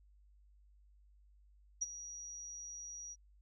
sine tone with ADSR envelope, 5770 Hz, F#8, 44 cents flat, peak -31 dBFS, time 1.81-3.16 s, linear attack 13 ms, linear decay 26 ms, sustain -14 dB, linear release 39 ms, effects added 50 Hz sine -62 dBFS peak until 3.41 s

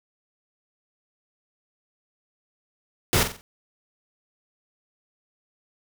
pink noise with echo, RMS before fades -20 dBFS, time 3.13-3.23 s, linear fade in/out 0 ms, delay 45 ms, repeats 4, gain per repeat -8 dB, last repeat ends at 3.41 s, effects none

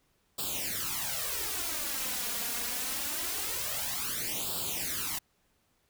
white noise with flanger, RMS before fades -34 dBFS, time 0.38-5.19 s, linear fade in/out 10 ms, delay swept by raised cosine 0.24 to 4.24 ms, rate 0.24 Hz, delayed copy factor +0.85, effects pink hiss -72 dBFS RMS until 5.89 s

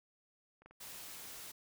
clicks, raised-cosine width 0.5 ms, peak -47 / -40 / -45 / -48 / -45 / -48 / -39 / -42 / -49 dBFS, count 9, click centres 0.62 / 0.66 / 0.71 / 0.841 / 0.948 / 1.141 / 1.255 / 1.344 / 1.46 s
white noise, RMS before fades -49 dBFS, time 0.8-1.52 s, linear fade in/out 10 ms
effects none

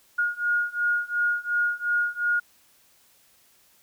sine beating tone pair, 1431 / 1433.8 Hz, F6 / F6, +42 / +45 cents, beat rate 2.8 Hz, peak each -26 / -25 dBFS, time 0.18-2.4 s, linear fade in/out 10 ms, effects white hiss -60 dBFS RMS until 3.82 s

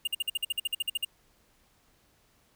square tone bursts, 2826 Hz, F7, 20 cents sharp, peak -27 dBFS, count 14, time 0.05-1.049 s, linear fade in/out 5 ms, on 24 ms, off 51 ms, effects pink hiss -66 dBFS RMS until 2.55 s

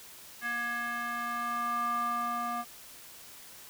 square tone with band-pass filter sweep, 238.2 Hz, A#3, 38 cents sharp, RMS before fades -33 dBFS, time 0.41-2.65 s, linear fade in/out 50 ms, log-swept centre 1700 to 1000 Hz, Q 5.1, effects white hiss -50 dBFS RMS until 3.69 s

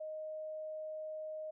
sine tone, 622.3 Hz, D#5, in tune, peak -40 dBFS, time 0-1.51 s, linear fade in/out 10 ms, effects none

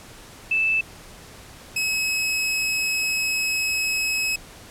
sine / sawtooth tone pair in turn, 2634 / 2566 Hz, E7 / E7, -2 / -47 cents, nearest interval unison, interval 45 cents, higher first, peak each -18 dBFS, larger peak neither, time 0.51-0.81 / 1.76-4.36 s, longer second, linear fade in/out 5 ms, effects pink hiss -44 dBFS RMS until 4.7 s + low-pass 12000 Hz 12 dB/octave

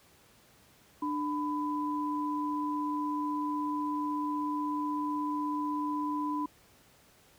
sine tone pair together, 297.3 / 1000 Hz, D4 / B5, +21 / +21 cents, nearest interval octave + major sixth, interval 2100 cents, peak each -32 / -33 dBFS, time 1.02-6.46 s, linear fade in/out 5 ms, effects pink hiss -61 dBFS RMS until 7.38 s + high-pass 60 Hz 12 dB/octave

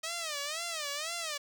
5% pulse tone with vibrato, 625 Hz, D#5, 8 cents sharp, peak -23 dBFS, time 0.03-1.38 s, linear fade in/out 10 ms, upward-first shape sine, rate 2 Hz, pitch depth 170 cents each way, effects none

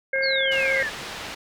harmonic tone, 536 Hz, C5, 42 cents sharp, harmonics 1 / 3 / 4, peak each -25 / -25 / -25 dBFS, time 0.13-0.83 s, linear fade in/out 5 ms
click train, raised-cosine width 0.5 ms, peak -26 dBFS, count 28, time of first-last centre 0.16-0.827 s, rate 40.5 Hz
sine exponential sweep, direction down, 4643 to 1661.2 Hz, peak -25 dBFS, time 0.22-0.9 s, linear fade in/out 20 ms
white low-pass noise, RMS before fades -35 dBFS, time 0.51-1.35 s, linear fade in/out 10 ms, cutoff 3400 Hz, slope 12 dB/octave
effects none

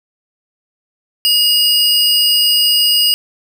square tone pair together, 2867 / 4913 Hz, F7 / D#8, +45 / -23 cents, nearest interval major sixth, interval 932 cents, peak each -13 dBFS, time 1.25-3.14 s, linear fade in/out 0 ms, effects none

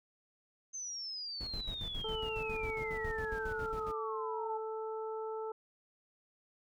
sine exponential sweep, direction down, 6300 to 854 Hz, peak -39 dBFS, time 0.73-4.59 s, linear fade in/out 20 ms
brown noise with tremolo, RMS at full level -42 dBFS, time 1.4-3.92 s, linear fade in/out 10 ms, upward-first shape square, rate 7.3 Hz, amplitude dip 75%
harmonic tone, 440 Hz, A4, in tune, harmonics 1 / 2 / 3, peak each -38 / -44 / -48 dBFS, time 2.04-5.52 s, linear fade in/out 5 ms
effects none

